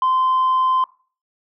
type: tone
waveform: sine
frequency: 1035 Hz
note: C6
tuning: 19 cents flat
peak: -13 dBFS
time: 0.02-0.84 s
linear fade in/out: 2 ms
effects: noise-tail reverb RT60 0.4 s tail -21 dB re dry + tanh soft clip ceiling -12 dBFS